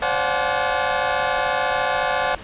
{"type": "tone cluster", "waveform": "25% pulse", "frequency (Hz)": [524, 579, 717, 751, 855], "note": ["C5", "D5", "F5", "F#5", "A5"], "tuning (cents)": [2, -25, 45, 26, -50], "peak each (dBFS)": -22, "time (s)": [0.02, 2.35], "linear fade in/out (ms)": 2, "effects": ["pink hiss -38 dBFS RMS until 2.43 s", "resampled to 8000 Hz"]}